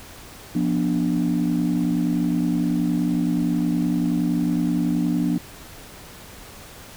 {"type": "chord", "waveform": "sine", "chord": "B diminished", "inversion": "second", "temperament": "equal with one note detuned", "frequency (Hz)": [174.61, 243, 293.7], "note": ["F3", "B3", "D4"], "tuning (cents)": [0, -28, 0], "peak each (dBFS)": -22, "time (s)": [0.55, 5.38], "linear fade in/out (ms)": 5, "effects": ["tanh soft clip ceiling -13 dBFS", "pink hiss -42 dBFS RMS until 6.96 s"]}